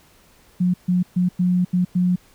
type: tone bursts at uneven times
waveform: sine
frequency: 180 Hz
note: F#3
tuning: 47 cents flat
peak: -15 dBFS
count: 6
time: 0.6-0.74 / 0.88-1.03 / 1.16-1.29 / 1.39-1.65 / 1.73-1.85 / 1.95-2.16 s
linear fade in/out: 10 ms
effects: pink hiss -54 dBFS RMS until 2.34 s